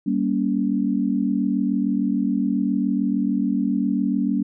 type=chord; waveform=sine; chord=G diminished; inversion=none; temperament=just; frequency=196 / 235.2 / 282.2 Hz; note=G3 / Bb3 / Db4; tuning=0 / +16 / +31 cents; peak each=-23 dBFS; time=0.06-4.43 s; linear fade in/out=10 ms; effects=none